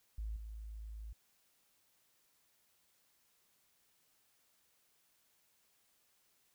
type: tone with level steps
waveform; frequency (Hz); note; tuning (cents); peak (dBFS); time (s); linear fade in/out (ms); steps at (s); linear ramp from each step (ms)
sine; 54; A1; -32; -38 / -44; 0.18-1.13; 5; 0.36; 5
effects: white hiss -74 dBFS RMS until 6.54 s